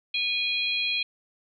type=harmonic tone; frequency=822 Hz; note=G#5; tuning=18 cents flat; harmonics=3 / 4 / 5; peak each=-27 / -29 / -31 dBFS; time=0.14-1.03 s; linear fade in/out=5 ms; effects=none